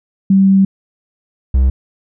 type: tone pair in turn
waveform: sine / triangle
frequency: 193.5 / 65.25 Hz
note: G3 / C2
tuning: -22 / -4 cents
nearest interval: octave + perfect fifth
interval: 1882 cents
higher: first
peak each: -6 dBFS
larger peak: neither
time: 0.3-0.65 / 1.54-1.7 s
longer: first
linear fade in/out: 5 ms
effects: none